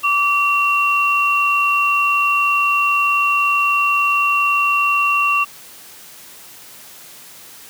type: tone pair together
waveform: sine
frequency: 1158 / 2739 Hz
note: D6 / F7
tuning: -25 / -34 cents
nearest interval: octave + minor third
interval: 1491 cents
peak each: -16 dBFS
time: 0.03-5.45 s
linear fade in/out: 20 ms
effects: white hiss -40 dBFS RMS until 7.69 s + high-pass 100 Hz 12 dB/octave